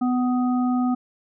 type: harmonic tone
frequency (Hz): 249.7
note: B3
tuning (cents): +19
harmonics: 1 / 3 / 5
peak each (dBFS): -19 / -29 / -33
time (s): 0.01-0.95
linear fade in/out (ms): 10
effects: none